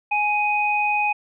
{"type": "tone pair together", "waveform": "sine", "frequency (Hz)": [834.3, 2500], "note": ["G#5", "D#7"], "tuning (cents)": [8, 8], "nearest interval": "octave + perfect fifth", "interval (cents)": 1900, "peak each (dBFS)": [-21, -21], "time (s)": [0.11, 1.13], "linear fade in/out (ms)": 10, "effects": []}